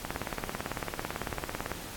click train, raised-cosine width 0.5 ms, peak -17 dBFS, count 31, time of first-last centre 0.05-1.717 s, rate 18 Hz, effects pink hiss -42 dBFS RMS until 1.96 s + AAC 64 kbps

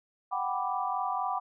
sine chord, G major seventh, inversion third, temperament equal, 740 / 784 / 987.8 / 1174.7 Hz, F#5 / G5 / B5 / D6, 0 / 0 / 0 / 0 cents, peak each -34 dBFS, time 0.31-1.4 s, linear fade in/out 20 ms, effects none

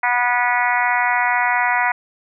harmonic tone, 244.2 Hz, B3, 19 cents flat, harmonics 3 / 4 / 5 / 6 / 7 / 8 / 9 / 10, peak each -22 / -20 / -29 / -23 / -28 / -21 / -26 / -31 dBFS, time 0.03-1.92 s, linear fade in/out 5 ms, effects none

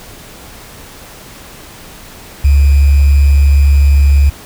sine tone with sample-and-hold, 70.4 Hz, C#2, 27 cents sharp, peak -4 dBFS, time 2.44-4.3 s, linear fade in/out 10 ms, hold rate 2450 Hz, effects pink hiss -34 dBFS RMS until 4.45 s

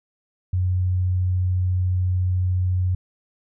sine tone, 91.4 Hz, F#2, 21 cents flat, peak -18 dBFS, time 0.53-2.95 s, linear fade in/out 5 ms, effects none

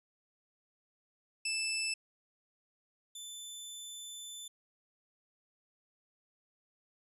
20% pulse tone pair in turn, 2637 / 3520 Hz, E7 / A7, 0 / 0 cents, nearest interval perfect fourth, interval 500 cents, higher second, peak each -28 / -38 dBFS, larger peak first, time 1.45-1.94 / 3.15-4.48 s, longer second, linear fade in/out 5 ms, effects resampled to 32000 Hz

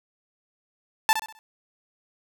sawtooth tone with echo, 880 Hz, A5, in tune, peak -12 dBFS, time 1.09-1.13 s, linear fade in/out 0 ms, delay 65 ms, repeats 4, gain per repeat -9 dB, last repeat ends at 1.39 s, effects none

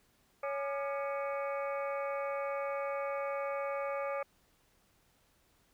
harmonic tone with a mistuned harmonic, 278.8 Hz, C#4, 10 cents sharp, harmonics 2 / 3 / 4 / 5 / 6 / 7 / 8 / 9, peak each -35 / -44 / -40 / -51 / -52 / -55 / -46 / -54 dBFS, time 0.43-4.23 s, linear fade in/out 5 ms, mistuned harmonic 4, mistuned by +130 cents, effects pink hiss -70 dBFS RMS until 5.73 s

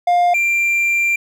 triangle tone pair in turn, 705 / 2371 Hz, F5 / D7, +16 / +16 cents, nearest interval octave + major sixth, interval 2100 cents, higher second, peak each -9 / -12 dBFS, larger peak first, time 0.07-0.34 / 0.34-1.16 s, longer second, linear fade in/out 5 ms, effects none

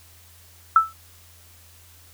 sine tone with exponential decay, 1318.5 Hz, E6, in tune, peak -7 dBFS, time 0.76-0.93 s, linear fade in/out 2 ms, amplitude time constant 35 ms, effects added 85 Hz sine -52 dBFS peak until 2.13 s + white hiss -52 dBFS RMS until 2.13 s

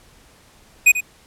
square tone with echo, 2489 Hz, D#7, in tune, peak -8 dBFS, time 0.86-0.92 s, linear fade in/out 10 ms, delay 89 ms, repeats 1, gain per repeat -12 dB, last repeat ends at 1.009 s, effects pink hiss -51 dBFS RMS until 1.26 s + low-pass 12000 Hz 12 dB/octave

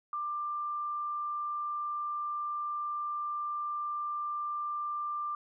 sine tone, 1187 Hz, D6, 18 cents sharp, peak -32 dBFS, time 0.13-5.35 s, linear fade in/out 2 ms, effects none

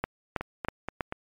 two click trains, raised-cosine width 0.5 ms, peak -12 / -17 dBFS, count 4 / 4, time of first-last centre 0.04-1.008 / 0.41-1.124 s, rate 3.1 / 4.2 Hz, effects MP3 96 kbps

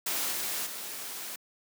white noise with level steps, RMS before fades -31 / -33 / -39 dBFS, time 0.06-1.36 s, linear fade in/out 5 ms, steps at 0.3 / 0.65 s, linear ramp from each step 20 ms, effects high-pass 200 Hz 12 dB/octave

